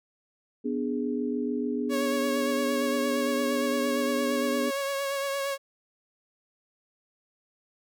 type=chord; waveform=sine; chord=G# diminished; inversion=first; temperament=equal; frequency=246.9 / 293.7 / 415.3 Hz; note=B3 / D4 / G#4; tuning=0 / 0 / 0 cents; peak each=-29 / -32 / -32 dBFS; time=0.64-4.71 s; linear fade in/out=20 ms
type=tone with vibrato; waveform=sawtooth; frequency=554 Hz; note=C#5; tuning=1 cent flat; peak=-24 dBFS; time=1.89-5.58 s; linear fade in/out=50 ms; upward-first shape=triangle; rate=8.7 Hz; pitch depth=30 cents each way
effects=none